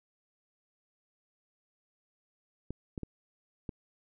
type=clicks; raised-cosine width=3 ms; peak=-24 dBFS; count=4; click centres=2.706 / 2.978 / 3.033 / 3.692 s; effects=none